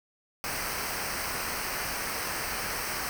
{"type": "noise with comb filter", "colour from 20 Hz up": "pink", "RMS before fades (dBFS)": -33, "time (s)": [0.44, 3.09], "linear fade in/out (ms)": 0, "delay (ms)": 0.28, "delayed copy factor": -0.7, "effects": []}